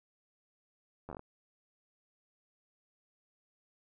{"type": "slowing click train", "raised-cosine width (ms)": 1, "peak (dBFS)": -30, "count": 7, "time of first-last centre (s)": [1.09, 1.194], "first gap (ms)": 11, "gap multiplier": 1.18, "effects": []}